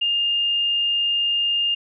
sine tone, 2818 Hz, F7, 15 cents sharp, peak -18 dBFS, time 0.01-1.75 s, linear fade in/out 10 ms, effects none

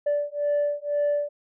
sine beating tone pair, 582 / 584 Hz, D5 / D5, -16 / -10 cents, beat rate 2 Hz, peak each -24 dBFS, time 0.06-1.29 s, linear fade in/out 10 ms, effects tanh soft clip ceiling -18 dBFS

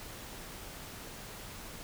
silence, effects pink hiss -46 dBFS RMS until 1.83 s

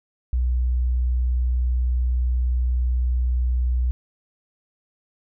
sine tone, 61.74 Hz, B1, in tune, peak -18 dBFS, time 0.33-3.91 s, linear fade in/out 0 ms, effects none

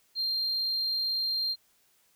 sine tone, 4186 Hz, C8, in tune, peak -25 dBFS, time 0.15-1.56 s, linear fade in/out 50 ms, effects tanh soft clip ceiling -25 dBFS + white hiss -67 dBFS RMS until 2.15 s

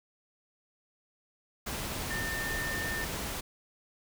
sine tone in noise, 1800 Hz, A6, 39 cents sharp, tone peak -34 dBFS, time 2.1-3.05 s, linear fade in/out 10 ms, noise pink, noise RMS -36 dBFS, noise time 1.66-3.41 s, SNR -1 dB, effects none

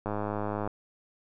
click train, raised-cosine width 1 ms, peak -18 dBFS, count 65, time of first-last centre 0.06-0.675 s, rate 104 Hz, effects none

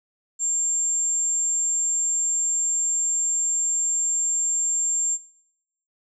sine tone, 7370 Hz, A#8, 21 cents flat, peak -18 dBFS, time 0.39-5.18 s, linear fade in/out 50 ms, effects noise-tail reverb RT60 0.8 s tail -21 dB re dry + tanh soft clip ceiling -20 dBFS

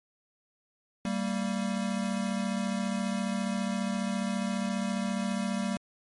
square tone pair together, 195.3 / 230 Hz, G3 / A#3, -6 / -23 cents, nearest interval minor third, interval 283 cents, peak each -31 / -33 dBFS, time 1.05-5.77 s, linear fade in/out 2 ms, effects MP3 48 kbps

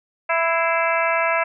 harmonic tone with a mistuned harmonic, 330.9 Hz, E4, 7 cents sharp, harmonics 2 / 3 / 4 / 5 / 6 / 7 / 8, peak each -22 / -24 / -25 / -26 / -27 / -27 / -28 dBFS, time 0.29-1.44 s, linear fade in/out 10 ms, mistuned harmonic 6, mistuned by +76 cents, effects none

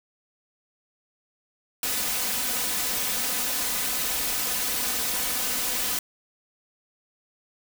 white noise with comb filter, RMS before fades -27 dBFS, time 1.83-5.99 s, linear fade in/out 2 ms, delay 4 ms, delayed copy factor +0.7, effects none

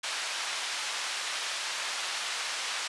white band-pass noise, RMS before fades -34 dBFS, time 0.03-2.88 s, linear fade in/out 10 ms, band 840 to 4800 Hz, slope 12 dB/octave, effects resampled to 24000 Hz

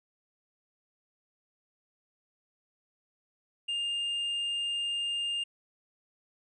triangle tone, 2811 Hz, F7, 11 cents sharp, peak -28 dBFS, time 3.68-5.44 s, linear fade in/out 10 ms, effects resampled to 24000 Hz

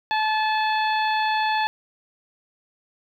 harmonic tone, 866 Hz, A5, 28 cents flat, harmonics 1 / 2 / 3 / 4 / 5, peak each -21 / -27 / -31 / -33 / -35 dBFS, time 0.11-1.67 s, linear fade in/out 0 ms, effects 9-bit

